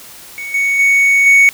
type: tone with level steps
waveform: triangle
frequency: 2226 Hz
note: C#7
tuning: 7 cents sharp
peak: -21 / -10 / -6 / -3 dBFS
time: 0.38-1.49 s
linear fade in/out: 0 ms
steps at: 0.54 / 0.79 / 1.26 s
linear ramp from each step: 5 ms
effects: white hiss -36 dBFS RMS until 1.53 s